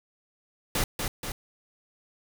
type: noise with echo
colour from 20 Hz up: pink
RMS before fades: -26 dBFS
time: 0.75-0.84 s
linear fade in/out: 2 ms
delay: 240 ms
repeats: 2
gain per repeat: -4 dB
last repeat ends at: 1.32 s
effects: none